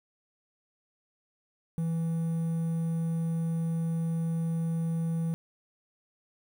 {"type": "tone with quantisation", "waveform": "triangle", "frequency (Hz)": 164.8, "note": "E3", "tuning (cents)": 0, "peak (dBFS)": -25, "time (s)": [1.78, 5.34], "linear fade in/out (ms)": 0, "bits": 9, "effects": []}